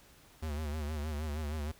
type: tone with vibrato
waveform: square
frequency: 75.7 Hz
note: D#2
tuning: 47 cents flat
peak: -35 dBFS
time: 0.42-1.72 s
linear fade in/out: 10 ms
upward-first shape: sine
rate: 6.4 Hz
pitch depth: 82 cents each way
effects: pink hiss -60 dBFS RMS until 1.79 s